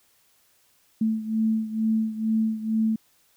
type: beating tone pair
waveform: sine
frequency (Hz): 220 / 222.2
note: A3 / A3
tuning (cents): 0 / +17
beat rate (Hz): 2.2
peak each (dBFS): -23 / -27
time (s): 1.01-2.96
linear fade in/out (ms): 5
effects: white hiss -63 dBFS RMS until 3.36 s